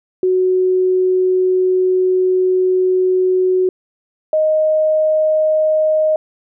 sine tone pair in turn, 370 / 622.3 Hz, F#4 / D#5, 0 / 0 cents, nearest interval major sixth, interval 900 cents, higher second, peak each -11 dBFS, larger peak neither, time 0.23-3.69 / 4.33-6.16 s, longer first, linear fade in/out 2 ms, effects none

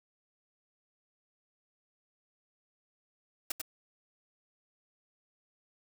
white noise with echo, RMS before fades -33 dBFS, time 3.5-3.52 s, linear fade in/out 5 ms, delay 96 ms, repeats 1, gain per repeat -3 dB, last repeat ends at 3.616 s, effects none

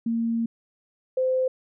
sine tone pair in turn, 230 / 516.3 Hz, A#3 / C5, -23 / -23 cents, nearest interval octave + major second, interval 1400 cents, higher second, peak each -22 / -20 dBFS, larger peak second, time 0.06-0.46 / 1.17-1.48 s, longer first, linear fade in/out 5 ms, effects none

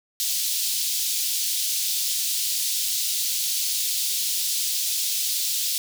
pink high-pass noise, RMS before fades -25 dBFS, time 0.2-5.78 s, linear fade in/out 0 ms, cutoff 3600 Hz, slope 24 dB/octave, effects none

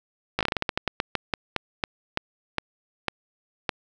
slowing click train, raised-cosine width 0.3 ms, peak -7 dBFS, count 20, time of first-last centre 0.39-3.692 s, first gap 17 ms, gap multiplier 1.22, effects none

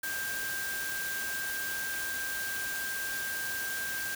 sine tone in noise, 1587 Hz, G6, 21 cents sharp, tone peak -34 dBFS, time 0.03-4.15 s, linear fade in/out 5 ms, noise white, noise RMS -38 dBFS, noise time 0.03-4.15 s, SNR +1 dB, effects none

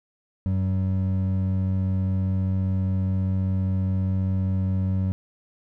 triangle tone pair together, 94.4 / 189.4 Hz, F#2 / F#3, +35 / +41 cents, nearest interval octave, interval 1206 cents, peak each -20 / -25 dBFS, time 0.46-5.12 s, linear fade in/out 0 ms, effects none

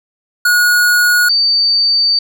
square / sine tone pair in turn, 1451 / 4598 Hz, F#6 / D8, -34 / -37 cents, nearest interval octave + minor sixth, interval 1997 cents, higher second, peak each -9 dBFS, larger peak neither, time 0.45-1.29 / 1.29-2.19 s, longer second, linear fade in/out 5 ms, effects none

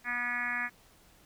harmonic tone, 242.8 Hz, B3, 29 cents flat, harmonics 1 / 3 / 4 / 5 / 6 / 7 / 8 / 9 / 10, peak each -46 / -45 / -45 / -41 / -43 / -34 / -37 / -37 / -44 dBFS, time 0.04-0.7 s, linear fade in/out 50 ms, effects pink hiss -61 dBFS RMS until 1.25 s

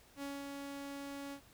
sawtooth tone with ADSR envelope, 280 Hz, C#4, 18 cents sharp, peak -36 dBFS, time 0.16-1.41 s, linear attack 64 ms, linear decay 200 ms, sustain -3 dB, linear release 84 ms, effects pink hiss -63 dBFS RMS until 1.53 s

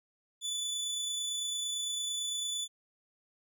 25% pulse tone with amplitude modulation, 3477 Hz, A7, 21 cents flat, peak -28 dBFS, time 0.41-2.68 s, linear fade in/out 50 ms, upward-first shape sine, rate 28.9 Hz, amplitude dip 25%, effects none

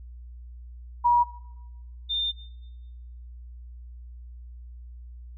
sine tone pair in turn, 960 / 3609 Hz, B5 / A7, -49 / +43 cents, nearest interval octave + major seventh, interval 2292 cents, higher second, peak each -16 / -25 dBFS, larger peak first, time 1.04-1.24 / 2.09-2.32 s, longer second, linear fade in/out 20 ms, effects noise-tail reverb RT60 1.0 s tail -17 dB re dry + added 60 Hz sine -40 dBFS peak until 5.37 s

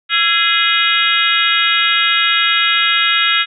harmonic tone with a mistuned harmonic, 415.3 Hz, G#4, in tune, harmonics 3 / 4 / 5 / 6 / 7 / 8 / 9, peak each -19 / -19 / -19 / -19 / -19 / -19 / -19 dBFS, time 0.09-3.46 s, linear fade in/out 50 ms, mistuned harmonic 3, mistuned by +130 cents, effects none

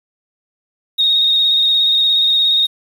triangle tone with vibrato, 3729 Hz, A#7, in tune, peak -7 dBFS, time 0.98-2.67 s, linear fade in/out 20 ms, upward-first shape square, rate 17 Hz, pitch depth 19 cents each way, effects tanh soft clip ceiling -9 dBFS + 7-bit

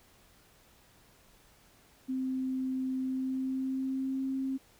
sine tone with pitch glide, 260.5 to 266.3 Hz, C4 to C4, -7 to +31 cents, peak -30 dBFS, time 2.08-4.58 s, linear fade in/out 20 ms, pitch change +38 cents, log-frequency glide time 3.06-4.22 s, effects pink hiss -62 dBFS RMS until 4.79 s

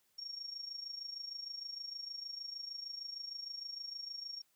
sine tone with amplitude modulation, 5540 Hz, F8, 15 cents flat, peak -39 dBFS, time 0.18-4.42 s, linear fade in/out 10 ms, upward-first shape sine, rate 26.5 Hz, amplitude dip 70%, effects white hiss -75 dBFS RMS until 4.55 s

